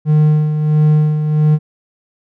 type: tone with tremolo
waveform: triangle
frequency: 152.4 Hz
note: D#3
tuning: 36 cents flat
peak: -5 dBFS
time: 0.05-1.59 s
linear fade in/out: 50 ms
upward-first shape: sine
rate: 1.5 Hz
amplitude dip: 55%
effects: none